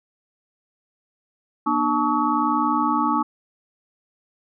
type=tone cluster; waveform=sine; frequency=240.4 / 301.1 / 869 / 1128 / 1279 Hz; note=B3 / D4 / A5 / C#6 / D#6; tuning=-46 / +43 / -22 / +30 / +47 cents; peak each=-26 / -24 / -24 / -23 / -26 dBFS; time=1.66-3.23 s; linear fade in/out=10 ms; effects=none